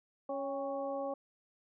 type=harmonic tone with a mistuned harmonic; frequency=277.2 Hz; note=C#4; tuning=in tune; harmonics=1 / 2 / 3 / 4; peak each=-43 / -36 / -42 / -46 dBFS; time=0.29-1.14 s; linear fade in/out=5 ms; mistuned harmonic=3; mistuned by=-56 cents; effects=none